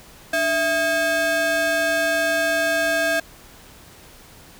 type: ring-modulated tone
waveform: square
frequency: 478.6 Hz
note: A#4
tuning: 46 cents sharp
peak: -16 dBFS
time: 0.33-3.2 s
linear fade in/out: 5 ms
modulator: 1140 Hz
effects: pink hiss -46 dBFS RMS until 4.59 s